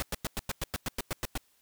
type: noise bursts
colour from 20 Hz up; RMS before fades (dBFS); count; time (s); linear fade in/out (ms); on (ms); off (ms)
pink; -32; 12; 0-1.376; 0; 23; 100
effects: white hiss -68 dBFS RMS until 1.61 s